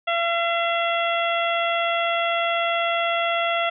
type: harmonic tone with a mistuned harmonic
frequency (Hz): 679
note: F5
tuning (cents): -49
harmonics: 1 / 2 / 3 / 4 / 5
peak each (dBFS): -23 / -26 / -28 / -29 / -30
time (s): 0.07-3.7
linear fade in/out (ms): 10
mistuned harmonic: 5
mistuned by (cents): -25
effects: none

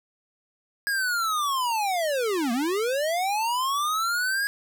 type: linear two-way sweep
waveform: square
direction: down then up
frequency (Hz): 1661.2 to 224 to 1661.2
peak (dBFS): -24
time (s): 0.87-4.47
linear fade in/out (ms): 0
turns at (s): 2.52
effects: 10-bit

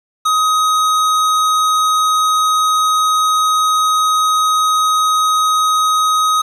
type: tone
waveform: square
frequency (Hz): 1259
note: D#6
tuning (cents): +20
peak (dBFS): -12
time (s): 0.25-6.42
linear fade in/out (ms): 10
effects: low-pass 10000 Hz 12 dB/octave + 7-bit

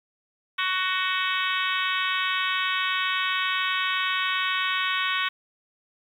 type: harmonic tone with a mistuned harmonic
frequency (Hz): 372.4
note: F#4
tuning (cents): +11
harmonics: 3 / 4 / 5 / 6 / 7 / 8 / 9 / 10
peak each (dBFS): -29 / -30 / -31 / -32 / -32 / -33 / -34 / -34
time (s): 0.58-5.29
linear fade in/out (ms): 10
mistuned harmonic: 8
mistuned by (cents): +35
effects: 9-bit

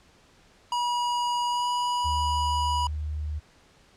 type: tone with pitch glide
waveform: square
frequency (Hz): 966 to 975.5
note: B5 to B5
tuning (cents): -39 to -22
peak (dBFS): -25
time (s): 0.72-2.87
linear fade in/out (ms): 2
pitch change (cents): +17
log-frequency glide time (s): 1.48-1.68
type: tone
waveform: sine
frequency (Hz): 75.7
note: D#2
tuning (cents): -47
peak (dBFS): -28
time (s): 2.04-3.4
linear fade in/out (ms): 20
effects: pink hiss -58 dBFS RMS until 3.96 s + low-pass 7000 Hz 12 dB/octave

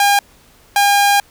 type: tone pair in turn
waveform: sawtooth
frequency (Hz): 808 / 808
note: G#5 / G#5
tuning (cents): -48 / -48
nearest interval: unison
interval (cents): 0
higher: neither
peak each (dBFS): -6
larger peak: neither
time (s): 0-0.19 / 0.76-1.2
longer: second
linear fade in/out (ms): 2
effects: pink hiss -49 dBFS RMS until 1.3 s

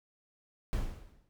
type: noise with exponential decay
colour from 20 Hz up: brown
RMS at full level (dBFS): -29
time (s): 0.73-1.29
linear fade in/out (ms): 0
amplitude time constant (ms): 120
effects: none

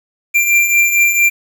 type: beating tone pair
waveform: square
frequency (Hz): 2368 / 2372.4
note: D7 / D7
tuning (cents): +14 / +17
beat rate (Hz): 4.4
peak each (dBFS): -18 / -11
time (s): 0.34-1.3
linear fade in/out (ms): 20
effects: 7-bit

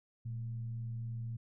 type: tone with frequency modulation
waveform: sine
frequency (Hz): 116.5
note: A#2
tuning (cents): -1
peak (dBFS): -37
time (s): 0.25-1.37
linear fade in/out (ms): 10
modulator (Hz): 96.5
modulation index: 0.27
effects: none

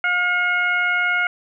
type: harmonic tone with a mistuned harmonic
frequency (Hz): 713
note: F5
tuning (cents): +36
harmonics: 1 / 2 / 3 / 4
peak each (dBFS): -28 / -19 / -21 / -33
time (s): 0.04-1.27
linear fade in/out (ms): 2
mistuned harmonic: 3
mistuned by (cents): +24
effects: none

